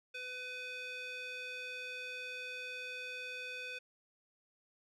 square tone with band-pass filter, 502 Hz, B4, 28 cents sharp, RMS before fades -44 dBFS, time 0.14-3.79 s, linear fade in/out 10 ms, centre 2600 Hz, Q 2.4, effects none

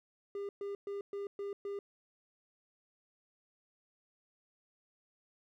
triangle tone bursts, 401.4 Hz, G4, 41 cents sharp, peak -35 dBFS, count 6, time 0.35-1.79 s, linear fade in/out 2 ms, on 140 ms, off 120 ms, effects none

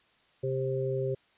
harmonic tone, 132 Hz, C3, 16 cents sharp, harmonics 1 / 3 / 4, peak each -32 / -31 / -34 dBFS, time 0.43-1.15 s, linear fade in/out 10 ms, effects white hiss -65 dBFS RMS until 1.37 s + resampled to 8000 Hz

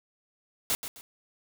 white noise with echo, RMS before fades -27 dBFS, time 0.7-0.75 s, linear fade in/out 0 ms, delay 130 ms, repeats 2, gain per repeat -10 dB, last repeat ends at 1.01 s, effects none

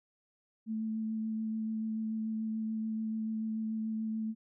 sine tone with vibrato, 220 Hz, A3, in tune, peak -32 dBFS, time 0.66-4.35 s, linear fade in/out 50 ms, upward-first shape sine, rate 6.9 Hz, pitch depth 12 cents each way, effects none

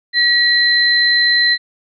sine tone pair together, 1920 / 4068 Hz, B6 / C8, -49 / -50 cents, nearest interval octave + minor second, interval 1299 cents, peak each -13 dBFS, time 0.13-1.58 s, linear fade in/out 50 ms, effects none

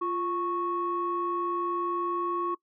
sine tone pair together, 348.1 / 1105 Hz, F4 / C#6, -6 / -6 cents, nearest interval octave + minor sixth, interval 2000 cents, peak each -30 / -28 dBFS, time 0.01-2.55 s, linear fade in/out 10 ms, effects noise-tail reverb RT60 0.1 s tail -22 dB re dry + tanh soft clip ceiling -20 dBFS

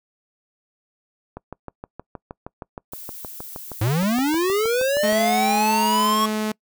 click train, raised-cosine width 1 ms, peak -19 dBFS, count 25, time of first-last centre 1.37-5.126 s, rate 6.39 Hz
violet noise, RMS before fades -37 dBFS, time 2.92-6.07 s, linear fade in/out 2 ms
square linear sweep, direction up, 99.5 to 1108.7 Hz, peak -19 dBFS, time 3.81-6.26 s, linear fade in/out 5 ms
sawtooth tone, 215 Hz, A3, 40 cents flat, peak -18 dBFS, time 5.03-6.52 s, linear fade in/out 5 ms
effects noise-tail reverb RT60 0.1 s tail -25 dB re dry

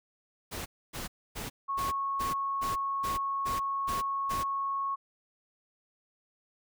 pink noise bursts, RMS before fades -38 dBFS, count 10, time 0.51-4.44 s, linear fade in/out 20 ms, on 150 ms, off 270 ms
sine tone, 1100 Hz, C#6, 14 cents flat, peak -29 dBFS, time 1.68-4.96 s, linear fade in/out 20 ms
effects none

